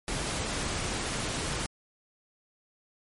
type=noise; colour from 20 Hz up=pink; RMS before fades=-32 dBFS; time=0.08-1.66 s; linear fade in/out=0 ms; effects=MP3 48 kbps